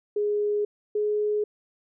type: tone pair in turn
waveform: sine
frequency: 415.3 / 419.9 Hz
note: G#4 / G#4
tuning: 0 / +19 cents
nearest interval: unison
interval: 19 cents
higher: second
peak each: -22 dBFS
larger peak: neither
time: 0.16-0.65 / 0.95-1.44 s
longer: neither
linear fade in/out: 5 ms
effects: none